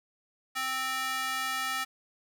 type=tone with high-pass filter; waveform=square; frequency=261.6 Hz; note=C4; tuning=in tune; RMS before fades=-32 dBFS; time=0.55-1.85 s; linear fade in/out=20 ms; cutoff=1400 Hz; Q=1.5; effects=none